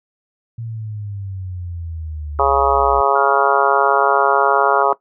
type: exponential sweep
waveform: sine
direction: down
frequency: 116.54 to 61.74 Hz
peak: -25 dBFS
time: 0.58-3.01 s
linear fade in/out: 5 ms
type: harmonic tone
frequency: 138.59 Hz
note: C#3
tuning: in tune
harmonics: 3 / 4 / 5 / 6 / 7 / 8 / 9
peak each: -20 / -20 / -20 / -20 / -20 / -20 / -20 dBFS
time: 2.39-4.93 s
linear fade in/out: 2 ms
type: tone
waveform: sine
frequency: 1396.9 Hz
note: F6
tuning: in tune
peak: -21 dBFS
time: 3.15-4.83 s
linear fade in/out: 10 ms
effects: noise-tail reverb RT60 0.1 s tail -17 dB re dry